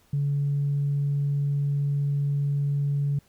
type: tone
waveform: sine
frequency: 142.4 Hz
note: C#3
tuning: 47 cents sharp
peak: -21 dBFS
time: 0.13-3.19 s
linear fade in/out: 5 ms
effects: tanh soft clip ceiling -18 dBFS + pink hiss -62 dBFS RMS until 3.28 s